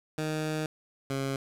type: tone pair in turn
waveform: 15% pulse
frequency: 155.1 / 136.14 Hz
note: D#3 / C#3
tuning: -5 / -31 cents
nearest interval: major second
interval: 226 cents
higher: first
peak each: -23 dBFS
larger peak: neither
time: 0.18-0.66 / 1.1-1.36 s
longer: first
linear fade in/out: 2 ms
effects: low-pass 12000 Hz 12 dB/octave + 9-bit